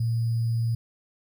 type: tone with sample-and-hold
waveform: sine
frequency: 115.2 Hz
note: A#2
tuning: 20 cents flat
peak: -22 dBFS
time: 0-0.75 s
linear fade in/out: 5 ms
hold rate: 4900 Hz
effects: none